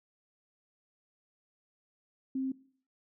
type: tone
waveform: sine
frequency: 264.4 Hz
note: C4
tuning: 18 cents sharp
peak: -30 dBFS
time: 2.35-2.52 s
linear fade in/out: 5 ms
effects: noise-tail reverb RT60 0.5 s tail -19 dB re dry